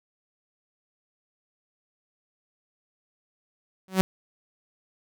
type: tone with exponential growth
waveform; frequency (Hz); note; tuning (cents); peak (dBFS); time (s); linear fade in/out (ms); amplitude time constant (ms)
sawtooth; 188.4; F#3; +32; -10; 3.88-4.01; 0; 27
effects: none